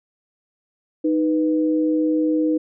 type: tone pair together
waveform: sine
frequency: 311.1 / 493.9 Hz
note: D#4 / B4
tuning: 0 / 0 cents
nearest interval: minor sixth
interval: 800 cents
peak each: -17 / -24 dBFS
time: 1.04-2.58 s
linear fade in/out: 10 ms
effects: none